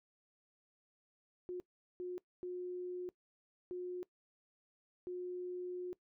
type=tone bursts at uneven times; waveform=sine; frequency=360 Hz; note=F#4; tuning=47 cents flat; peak=-39 dBFS; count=5; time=1.49-1.6 / 2-2.18 / 2.43-3.09 / 3.71-4.03 / 5.07-5.93 s; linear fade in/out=0 ms; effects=noise-tail reverb RT60 0.1 s tail -20 dB re dry